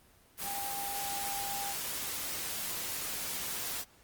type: tone in noise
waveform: sine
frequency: 800 Hz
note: G5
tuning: 35 cents sharp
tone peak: -38 dBFS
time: 0.42-1.75 s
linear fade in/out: 50 ms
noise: white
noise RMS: -37 dBFS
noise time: 0.37-3.85 s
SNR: -4 dB
effects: pink hiss -62 dBFS RMS until 4.03 s + Opus 24 kbps